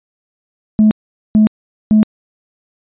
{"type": "tone bursts", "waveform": "sine", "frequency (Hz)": 215, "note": "A3", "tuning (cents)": -40, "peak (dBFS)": -4, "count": 3, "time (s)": [0.79, 2.03], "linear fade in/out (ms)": 0, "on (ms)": 120, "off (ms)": 440, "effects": ["tanh soft clip ceiling -3 dBFS", "resampled to 8000 Hz"]}